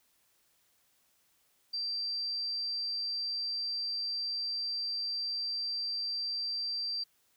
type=tone; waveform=sine; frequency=4699 Hz; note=D8; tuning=in tune; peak=-32 dBFS; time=1.73-7.04 s; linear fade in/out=10 ms; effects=white hiss -71 dBFS RMS until 7.36 s